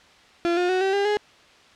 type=tone with pitch steps; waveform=35% pulse; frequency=342.8 / 356.5 / 370.8 / 385.7 / 401.1 / 417.2 Hz; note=F4 / F4 / F#4 / G4 / G4 / G#4; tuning=-32 / +36 / +4 / -28 / +40 / +8 cents; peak=-18 dBFS; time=0.45-1.17 s; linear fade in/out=0 ms; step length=120 ms; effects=white hiss -52 dBFS RMS until 1.75 s + low-pass 4000 Hz 12 dB/octave